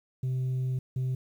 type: tone pair in turn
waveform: sine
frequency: 129 / 129 Hz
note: C3 / C3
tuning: -24 / -24 cents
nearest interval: unison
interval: 0 cents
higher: neither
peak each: -24 dBFS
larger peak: neither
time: 0.23-0.79 / 0.96-1.15 s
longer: first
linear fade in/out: 5 ms
effects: tanh soft clip ceiling -26 dBFS + 10-bit